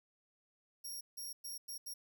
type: tone bursts at uneven times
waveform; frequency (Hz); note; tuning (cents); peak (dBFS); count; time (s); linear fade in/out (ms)
15% pulse; 5590; F8; +1; -37; 5; 0.84-1.01 / 1.17-1.33 / 1.44-1.58 / 1.68-1.78 / 1.86-1.94; 10
effects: none